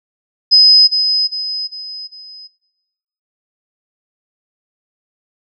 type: tone with echo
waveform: sine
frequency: 5040 Hz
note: D#8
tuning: 21 cents sharp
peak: -4 dBFS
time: 0.51-0.88 s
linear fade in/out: 20 ms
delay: 400 ms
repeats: 4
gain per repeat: -7 dB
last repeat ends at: 2.48 s
effects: noise-tail reverb RT60 1.0 s tail -22 dB re dry